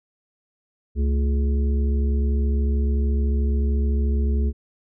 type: harmonic tone with a mistuned harmonic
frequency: 69.3 Hz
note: C#2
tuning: in tune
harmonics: 1 / 3 / 5 / 6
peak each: -18 / -29 / -37 / -35 dBFS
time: 0.95-4.53 s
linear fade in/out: 50 ms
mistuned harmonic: 3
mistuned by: +110 cents
effects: none